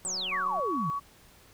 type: exponential sweep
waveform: sine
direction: down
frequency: 8470 to 141.2 Hz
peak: -30 dBFS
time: 0.05-0.9 s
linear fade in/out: 0 ms
type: click train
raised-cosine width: 1 ms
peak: -33 dBFS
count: 103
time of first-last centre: 0.05-0.598 s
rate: 186 Hz
type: tone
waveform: sine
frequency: 1125 Hz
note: C#6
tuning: 25 cents sharp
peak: -29 dBFS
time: 0.31-1 s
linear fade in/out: 20 ms
effects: pink hiss -57 dBFS RMS until 1.53 s